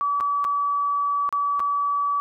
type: tone with dropouts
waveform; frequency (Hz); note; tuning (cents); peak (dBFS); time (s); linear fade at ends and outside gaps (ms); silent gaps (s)
sine; 1146; D6; -43; -20; 0.01-2.2; 0; 0.202-0.208 / 0.443-0.449 / 1.291-1.326 / 1.595-1.602
effects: none